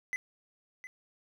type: tone with echo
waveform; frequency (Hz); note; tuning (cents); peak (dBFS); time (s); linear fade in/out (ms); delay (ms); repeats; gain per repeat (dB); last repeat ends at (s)
triangle; 2019; B6; +38; -29; 0.13-0.16; 0; 710; 1; -12; 0.87
effects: none